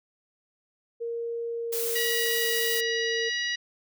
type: tone with pitch glide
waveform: sine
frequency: 466.2 to 456.6 Hz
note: A#4 to A#4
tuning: 0 to -36 cents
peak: -29 dBFS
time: 1-3.3 s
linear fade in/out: 20 ms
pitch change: -36 cents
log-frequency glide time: 1.47-2.98 s
type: noise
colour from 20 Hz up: blue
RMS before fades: -31 dBFS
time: 1.72-2.81 s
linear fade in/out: 10 ms
type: harmonic tone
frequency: 963 Hz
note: B5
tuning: 44 cents flat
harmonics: 2 / 3 / 4 / 5 / 6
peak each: -29 / -33 / -35 / -37 / -39 dBFS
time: 1.95-3.56 s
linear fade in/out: 10 ms
effects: none